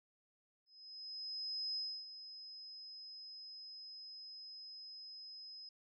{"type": "tone with ADSR envelope", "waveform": "sine", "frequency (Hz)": 5080, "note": "D#8", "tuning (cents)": 35, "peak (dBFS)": -37, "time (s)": [0.66, 5.69], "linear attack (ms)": 1100, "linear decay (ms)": 290, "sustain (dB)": -12, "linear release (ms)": 3, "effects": []}